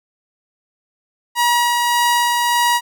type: tone with tremolo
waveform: sawtooth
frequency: 958 Hz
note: A#5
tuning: 47 cents sharp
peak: -9 dBFS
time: 1.35-2.81 s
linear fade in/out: 50 ms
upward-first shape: sine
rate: 1.7 Hz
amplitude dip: 25%
effects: none